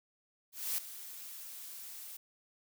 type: noise with ADSR envelope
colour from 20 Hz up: blue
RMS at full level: -33 dBFS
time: 0.52-2.17 s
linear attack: 260 ms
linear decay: 5 ms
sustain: -14 dB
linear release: 6 ms
effects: none